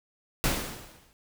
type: noise with exponential decay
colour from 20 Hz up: pink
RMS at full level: -24 dBFS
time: 0.44-1.13 s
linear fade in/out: 0 ms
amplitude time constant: 150 ms
effects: none